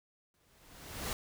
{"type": "noise with exponential growth", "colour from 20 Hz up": "pink", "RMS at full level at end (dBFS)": -35, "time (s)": [0.34, 1.13], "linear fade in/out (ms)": 1, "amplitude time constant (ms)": 170, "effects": []}